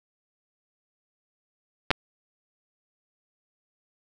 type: clicks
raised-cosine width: 0.3 ms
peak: -4 dBFS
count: 2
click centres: 1.906 / 1.913 s
effects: none